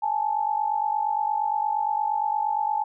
sine tone pair together, 831.4 / 880 Hz, G#5 / A5, +2 / 0 cents, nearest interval minor second, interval 98 cents, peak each -25 dBFS, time 0.02-2.84 s, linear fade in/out 10 ms, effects none

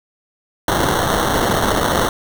white noise with sample-and-hold, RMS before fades -17 dBFS, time 0.68-2.09 s, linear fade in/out 2 ms, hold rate 2450 Hz, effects none

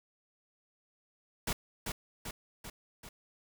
pink noise with echo, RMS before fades -33 dBFS, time 1.47-1.53 s, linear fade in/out 5 ms, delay 390 ms, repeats 4, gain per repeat -4 dB, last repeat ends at 3.09 s, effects none

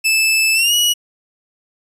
sawtooth tone with pitch glide, 2627 to 2915 Hz, E7 to F#7, -7 to -26 cents, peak -9 dBFS, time 0.04-0.94 s, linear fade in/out 20 ms, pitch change +181 cents, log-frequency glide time 0.54-0.74 s, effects resampled to 32000 Hz

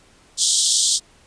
white band-pass noise, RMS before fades -18 dBFS, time 0.37-1 s, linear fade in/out 50 ms, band 3200 to 9100 Hz, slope 96 dB/octave, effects pink hiss -53 dBFS RMS until 1.26 s + resampled to 22050 Hz

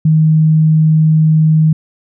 sine tone, 157 Hz, D#3, 16 cents sharp, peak -6 dBFS, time 0.05-1.73 s, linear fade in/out 5 ms, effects none

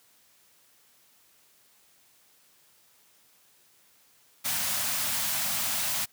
white band-stop noise, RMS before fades -29 dBFS, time 4.44-6.06 s, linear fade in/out 20 ms, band 270 to 580 Hz, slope 48 dB/octave, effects white hiss -62 dBFS RMS until 6.12 s + high-pass 80 Hz 12 dB/octave

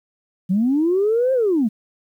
sine linear two-way sweep, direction up then down, 174.61 to 535 to 198.6 Hz, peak -14 dBFS, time 0.49-1.69 s, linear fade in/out 20 ms, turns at 1.33 s, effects tanh soft clip ceiling -10 dBFS + 9-bit

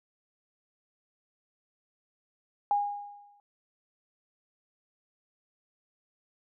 sine tone with exponential decay, 817 Hz, G#5, 29 cents flat, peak -21 dBFS, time 2.71-3.4 s, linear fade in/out 1 ms, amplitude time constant 150 ms, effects none

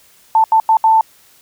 sine tone bursts at uneven times, 887 Hz, A5, 14 cents sharp, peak -7 dBFS, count 4, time 0.35-0.44 / 0.52-0.6 / 0.69-0.77 / 0.84-1.01 s, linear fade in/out 2 ms, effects white hiss -49 dBFS RMS until 1.41 s

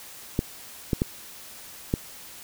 clicks, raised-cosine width 3 ms, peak -9 dBFS, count 4, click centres 0.391 / 0.932 / 1.019 / 1.939 s, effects white hiss -44 dBFS RMS until 2.43 s

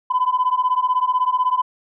sine beating tone pair, 1000 / 1016 Hz, B5 / B5, +21 / +49 cents, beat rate 16 Hz, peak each -18 dBFS, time 0.1-1.62 s, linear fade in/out 10 ms, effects tanh soft clip ceiling -10 dBFS

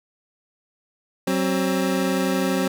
25% pulse tone pair together, 187.88 / 265.7 Hz, F#3 / C4, +27 / +27 cents, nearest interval tritone, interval 600 cents, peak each -19 dBFS, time 1.27-2.68 s, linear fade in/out 5 ms, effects none

